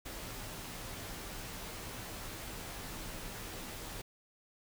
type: noise with comb filter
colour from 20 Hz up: pink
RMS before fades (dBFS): -44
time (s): 0.05-4.02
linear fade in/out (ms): 10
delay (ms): 14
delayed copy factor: -0.5
effects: none